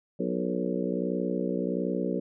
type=harmonic tone with a mistuned harmonic; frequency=61.4 Hz; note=B1; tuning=9 cents flat; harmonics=3 / 4 / 5 / 6 / 7 / 8 / 9; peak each=-32 / -33 / -34 / -35 / -35 / -36 / -37 dBFS; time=0.19-2.2 s; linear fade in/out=10 ms; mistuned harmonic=7; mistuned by=+43 cents; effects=none